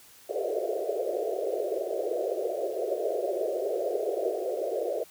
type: band-pass noise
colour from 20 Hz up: pink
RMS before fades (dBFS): -30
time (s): 0.29-5.04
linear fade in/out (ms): 10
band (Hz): 360 to 680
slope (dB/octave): 96
effects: white hiss -54 dBFS RMS until 5.1 s